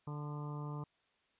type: harmonic tone with a mistuned harmonic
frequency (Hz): 147.3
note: D3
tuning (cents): +6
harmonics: 1 / 2 / 3 / 4 / 5 / 6 / 7 / 8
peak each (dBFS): -40 / -50 / -52 / -58 / -59 / -54 / -52 / -55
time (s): 0.07-0.84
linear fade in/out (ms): 5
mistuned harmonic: 8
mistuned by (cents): +40
effects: white hiss -75 dBFS RMS until 1.39 s + resampled to 8000 Hz